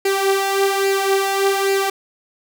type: tone with flanger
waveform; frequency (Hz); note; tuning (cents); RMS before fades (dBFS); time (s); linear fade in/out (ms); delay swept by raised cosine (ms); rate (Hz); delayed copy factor
sawtooth; 391.4; G4; -3; -18; 0.05-1.9; 5; 0.42 to 3.72; 1.2; +0.6
effects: none